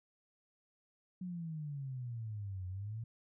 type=exponential two-way sweep; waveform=sine; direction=down then up; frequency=185.6 to 90.4 to 117 Hz; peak=-39 dBFS; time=1.21-3.04 s; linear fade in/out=5 ms; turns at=2.67 s; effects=none